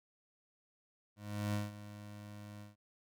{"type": "tone with ADSR envelope", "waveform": "25% pulse", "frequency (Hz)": 103.83, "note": "G#2", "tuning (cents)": 0, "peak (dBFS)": -29, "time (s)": [1.16, 2.76], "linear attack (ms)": 380, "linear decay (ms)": 170, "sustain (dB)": -15, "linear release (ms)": 150, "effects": []}